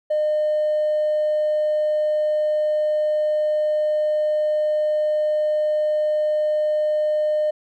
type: tone with hard clipping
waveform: sine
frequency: 608 Hz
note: D#5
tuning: 40 cents flat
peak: -18 dBFS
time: 0.1-7.51 s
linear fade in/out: 10 ms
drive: 1 dB
effects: none